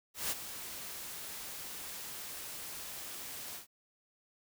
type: noise with ADSR envelope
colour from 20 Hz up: white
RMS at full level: -33 dBFS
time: 0.14-3.67 s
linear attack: 170 ms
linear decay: 28 ms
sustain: -11 dB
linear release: 120 ms
effects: none